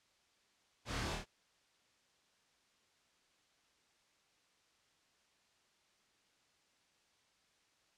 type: noise with echo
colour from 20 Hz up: pink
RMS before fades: -42 dBFS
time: 0.85-1.18 s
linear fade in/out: 50 ms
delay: 26 ms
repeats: 3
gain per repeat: -2 dB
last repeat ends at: 1.258 s
effects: white hiss -73 dBFS RMS until 7.97 s + low-pass 6000 Hz 12 dB/octave